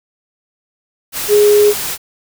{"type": "tone in noise", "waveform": "sine", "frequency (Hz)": 415.3, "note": "G#4", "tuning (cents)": 0, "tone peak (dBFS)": -6, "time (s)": [1.28, 1.74], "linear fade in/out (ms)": 50, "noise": "white", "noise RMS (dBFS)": -21, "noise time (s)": [1.12, 1.98], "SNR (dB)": 12, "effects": []}